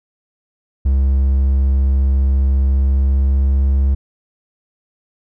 triangle tone with pitch glide, 67.3 to 68 Hz, C2 to C#2, +49 to -33 cents, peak -9 dBFS, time 0.85-3.95 s, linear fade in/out 10 ms, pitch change +18 cents, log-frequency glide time 2.65-3.71 s, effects none

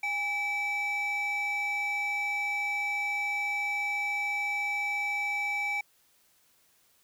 triangle tone pair together, 815.6 / 2307 Hz, G#5 / D7, -32 / -31 cents, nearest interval octave + tritone, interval 1801 cents, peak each -32 / -26 dBFS, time 0.03-5.81 s, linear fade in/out 5 ms, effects tanh soft clip ceiling -24 dBFS + white hiss -66 dBFS RMS until 7.03 s

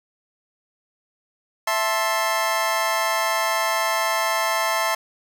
25% pulse chord, A minor, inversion second, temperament just, 660 / 880 / 1056 Hz, E5 / A5 / C6, +2 / 0 / +16 cents, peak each -21 dBFS, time 1.67-4.95 s, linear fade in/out 5 ms, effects none

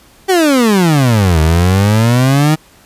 30% pulse exponential two-way sweep, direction down then up, 392.7 to 77 to 158.4 Hz, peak -5 dBFS, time 0.28-2.56 s, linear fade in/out 20 ms, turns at 1.4 s, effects pink hiss -45 dBFS RMS until 2.85 s + resampled to 32000 Hz

